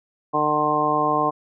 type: harmonic tone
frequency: 150.7 Hz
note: D3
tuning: 45 cents sharp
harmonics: 1 / 2 / 3 / 4 / 5 / 6 / 7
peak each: -33 / -27 / -27 / -27 / -24 / -29 / -21 dBFS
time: 0.33-1.31 s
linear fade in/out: 20 ms
effects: none